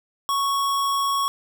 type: tone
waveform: square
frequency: 1108.7 Hz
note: C#6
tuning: in tune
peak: -21 dBFS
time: 0.29-1.28 s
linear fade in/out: 0 ms
effects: none